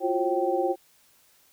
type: tone cluster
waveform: sine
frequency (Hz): 345.2 / 363.6 / 538 / 776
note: F4 / F#4 / C5 / G5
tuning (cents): -20 / -30 / +48 / -18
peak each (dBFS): -28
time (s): 0-0.76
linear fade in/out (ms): 50
effects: white hiss -61 dBFS RMS until 1.52 s